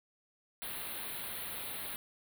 white band-stop noise, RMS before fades -41 dBFS, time 0.62-1.96 s, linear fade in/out 0 ms, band 4300 to 9200 Hz, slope 96 dB/octave, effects none

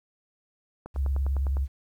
click train, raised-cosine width 1 ms, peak -25 dBFS, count 8, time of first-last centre 0.86-1.569 s, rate 9.87 Hz
sine tone with vibrato, 68.1 Hz, C#2, 30 cents flat, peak -23 dBFS, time 0.94-1.68 s, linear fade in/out 50 ms, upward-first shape sine, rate 19 Hz, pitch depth 83 cents each way
effects 10-bit

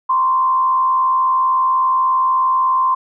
sine tone with frequency modulation, 1043 Hz, C6, 6 cents flat, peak -12 dBFS, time 0.09-2.95 s, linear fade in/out 10 ms, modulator 76.4 Hz, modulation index 0.47, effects none

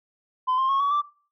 sine tone with pitch steps, 1021 / 1056.4 / 1093 / 1130.9 / 1170.1 Hz, C6 / C6 / C#6 / C#6 / D6, -43 / +16 / -25 / +34 / -7 cents, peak -18 dBFS, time 0.47-1.02 s, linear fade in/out 20 ms, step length 110 ms, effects noise-tail reverb RT60 0.4 s tail -19 dB re dry + tanh soft clip ceiling -18 dBFS

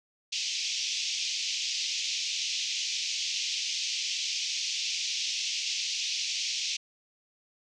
white band-pass noise, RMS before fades -32 dBFS, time 0.32-6.77 s, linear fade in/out 10 ms, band 2400 to 6300 Hz, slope 48 dB/octave, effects none

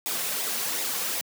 white noise with flanger, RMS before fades -29 dBFS, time 0.06-1.21 s, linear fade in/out 0 ms, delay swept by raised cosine 0.66 to 3.36 ms, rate 2.7 Hz, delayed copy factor -0.55, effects high-pass 200 Hz 12 dB/octave

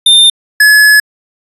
square tone pair in turn, 3608 / 1702.7 Hz, A7 / G#6, +43 / +43 cents, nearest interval octave + minor second, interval 1300 cents, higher first, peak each -3 dBFS, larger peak neither, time 0.06-0.3 / 0.6-1 s, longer second, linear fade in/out 5 ms, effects resampled to 32000 Hz

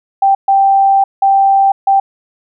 sine tone bursts at uneven times, 784 Hz, G5, in tune, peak -6 dBFS, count 4, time 0.22-0.35 / 0.48-1.04 / 1.22-1.72 / 1.87-2 s, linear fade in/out 5 ms, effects none

